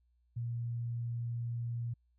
sine tone, 118.2 Hz, A#2, 24 cents sharp, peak -34 dBFS, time 0.36-1.94 s, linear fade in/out 10 ms, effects added 60 Hz sine -69 dBFS peak until 2.18 s

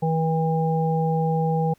harmonic tone, 161.1 Hz, E3, 39 cents flat, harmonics 1 / 3 / 5, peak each -21 / -26 / -26 dBFS, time 0.02-1.74 s, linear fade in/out 10 ms, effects pink hiss -62 dBFS RMS until 1.78 s

